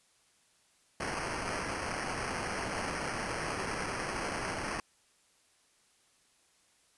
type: noise with sample-and-hold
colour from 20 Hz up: blue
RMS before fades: -36 dBFS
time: 1-4.8 s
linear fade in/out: 2 ms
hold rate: 3675 Hz
effects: white hiss -68 dBFS RMS until 6.97 s + resampled to 24000 Hz